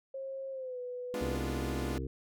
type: tone with pitch glide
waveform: sine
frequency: 537 to 495.3 Hz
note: C5 to B4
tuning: +45 to +5 cents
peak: -37 dBFS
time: 0.14-1.36 s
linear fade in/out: 5 ms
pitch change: -140 cents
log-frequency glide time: 0.51-0.79 s
type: chord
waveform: sawtooth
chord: G# diminished seventh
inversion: none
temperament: equal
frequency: 207.7 / 246.9 / 293.7 / 349.2 Hz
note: G#3 / B3 / D4 / F4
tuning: 0 / 0 / 0 / 0 cents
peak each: -38 dBFS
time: 1.14-1.98 s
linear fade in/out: 0 ms
type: harmonic tone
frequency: 65.41 Hz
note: C2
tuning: in tune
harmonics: 1 / 2 / 4 / 5 / 6 / 7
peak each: -37 / -40 / -43 / -44 / -45 / -45 dBFS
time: 1.21-2.07 s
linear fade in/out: 5 ms
effects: none